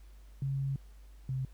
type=tone pair in turn; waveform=sine; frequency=136.6 / 131.39 Hz; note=C#3 / C3; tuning=-25 / +8 cents; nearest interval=minor second; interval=67 cents; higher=first; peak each=-30 / -31 dBFS; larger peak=first; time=0.42-0.76 / 1.29-1.45 s; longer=first; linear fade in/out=2 ms; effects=added 50 Hz sine -50 dBFS peak until 1.53 s + pink hiss -67 dBFS RMS until 1.53 s